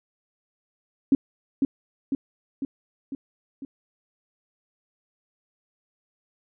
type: tone with echo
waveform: sine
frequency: 273.4 Hz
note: C#4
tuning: 24 cents flat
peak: -13 dBFS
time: 1.12-1.15 s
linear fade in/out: 2 ms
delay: 500 ms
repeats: 5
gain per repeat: -4 dB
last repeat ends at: 3.65 s
effects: none